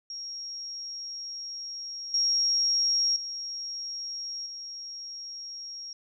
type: tone with level steps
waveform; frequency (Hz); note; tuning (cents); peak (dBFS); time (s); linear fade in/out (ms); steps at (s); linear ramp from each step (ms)
sine; 5588; F8; 0; -35 / -22 / -33 / -37; 0.1-5.93; 2; 2.14 / 3.16 / 4.46; 2
effects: none